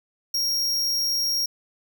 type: tone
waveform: 45% pulse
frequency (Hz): 5588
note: F8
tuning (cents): 0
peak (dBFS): -22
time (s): 0.34-1.46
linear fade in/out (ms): 5
effects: none